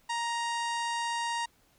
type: harmonic tone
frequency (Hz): 936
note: A#5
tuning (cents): +7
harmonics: 1 / 2 / 3 / 4 / 5 / 6 / 7 / 8 / 9 / 10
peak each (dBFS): -31 / -37 / -41 / -43 / -45 / -47 / -48 / -49 / -50 / -51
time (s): 0.09-1.46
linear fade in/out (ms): 10
effects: pink hiss -66 dBFS RMS until 1.78 s